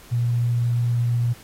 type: tone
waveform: sine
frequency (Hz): 119.6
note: A#2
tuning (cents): +45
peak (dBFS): -18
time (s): 0.11-1.34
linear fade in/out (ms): 20
effects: pink hiss -47 dBFS RMS until 1.43 s + AAC 48 kbps